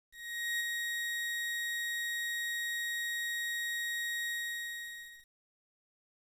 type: tone with ADSR envelope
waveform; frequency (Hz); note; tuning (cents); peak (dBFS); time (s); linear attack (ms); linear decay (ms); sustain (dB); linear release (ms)
35% pulse; 1884; A#6; +18; -29; 0.11-5.28; 490; 14; -3; 1000
effects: resampled to 32000 Hz + 10-bit